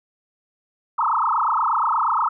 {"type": "tone with frequency modulation", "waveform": "sine", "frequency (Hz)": 1100, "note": "C#6", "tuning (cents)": -14, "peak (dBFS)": -17, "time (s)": [0.98, 2.29], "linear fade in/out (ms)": 10, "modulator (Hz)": 28.4, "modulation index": 7.7, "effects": []}